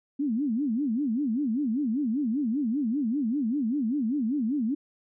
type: tone with vibrato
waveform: sine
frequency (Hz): 254.3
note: C4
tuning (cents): -49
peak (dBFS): -24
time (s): 0.19-4.75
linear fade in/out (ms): 10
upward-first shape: sine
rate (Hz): 5.1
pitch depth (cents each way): 290
effects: none